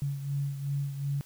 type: beating tone pair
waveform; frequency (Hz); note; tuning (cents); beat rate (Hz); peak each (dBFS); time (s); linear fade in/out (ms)
sine; 140 / 142.7; C#3 / D3; +18 / -49; 2.7; -30 / -37; 0.02-1.21; 0
effects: white hiss -56 dBFS RMS until 1.25 s